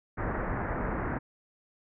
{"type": "low-pass noise", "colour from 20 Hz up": "pink", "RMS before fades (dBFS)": -32, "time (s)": [0.17, 1.19], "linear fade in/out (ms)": 20, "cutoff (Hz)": 1900, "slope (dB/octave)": 48, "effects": []}